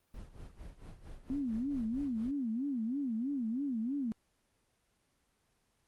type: noise with tremolo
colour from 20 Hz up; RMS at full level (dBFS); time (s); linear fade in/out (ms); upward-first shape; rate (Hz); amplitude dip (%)
brown; -46; 0.14-2.31; 2; sine; 4.4; 75
type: tone with vibrato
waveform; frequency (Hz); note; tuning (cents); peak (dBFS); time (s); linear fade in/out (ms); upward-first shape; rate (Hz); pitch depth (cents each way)
sine; 251; B3; +28; -32; 1.3-4.12; 0; sine; 3.1; 240
effects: pink hiss -75 dBFS RMS until 5.87 s + Opus 24 kbps